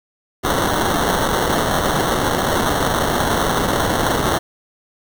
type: noise with sample-and-hold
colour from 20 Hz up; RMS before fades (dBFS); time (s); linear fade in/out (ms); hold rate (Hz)
violet; -18; 0.43-4.39; 20; 2450
effects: none